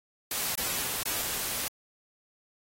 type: noise with dropouts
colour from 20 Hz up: white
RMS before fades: -31 dBFS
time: 0.31-1.68 s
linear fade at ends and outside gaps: 2 ms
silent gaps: 0.554-0.576 / 1.032-1.055 s
effects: AAC 48 kbps